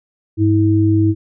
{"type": "tone pair together", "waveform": "sine", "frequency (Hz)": [101.61, 322.6], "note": ["G#2", "E4"], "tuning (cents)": [-37, -37], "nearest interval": "octave + minor sixth", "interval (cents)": 2000, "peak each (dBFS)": -13, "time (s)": [0.37, 1.15], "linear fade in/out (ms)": 50, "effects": []}